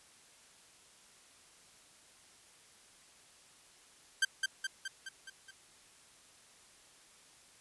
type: tone with echo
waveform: sawtooth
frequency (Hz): 1568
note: G6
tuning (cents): 0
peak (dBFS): -22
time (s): 4.22-4.25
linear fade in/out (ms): 5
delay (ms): 210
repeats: 6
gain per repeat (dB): -4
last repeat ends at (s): 5.51
effects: white hiss -61 dBFS RMS until 7.6 s + resampled to 24000 Hz